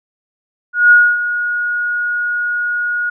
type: tone with ADSR envelope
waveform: sine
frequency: 1445 Hz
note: F#6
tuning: 41 cents flat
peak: -3 dBFS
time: 0.73-3.1 s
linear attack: 180 ms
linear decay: 260 ms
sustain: -12 dB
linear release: 8 ms
effects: none